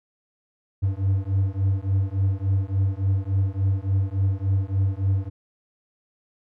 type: beating tone pair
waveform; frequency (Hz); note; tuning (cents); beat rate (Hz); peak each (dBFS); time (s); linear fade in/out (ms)
triangle; 95.2 / 98.7; F#2 / G2; +50 / +12; 3.5; -21 / -21; 0.82-5.3; 20
effects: none